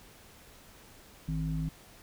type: harmonic tone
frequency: 52.7 Hz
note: G#1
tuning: 26 cents sharp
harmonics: 1 / 3 / 5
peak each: -36 / -31 / -40 dBFS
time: 1.28-1.69 s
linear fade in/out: 5 ms
effects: pink hiss -55 dBFS RMS until 2.02 s